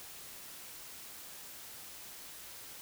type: silence
effects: white hiss -49 dBFS RMS until 2.81 s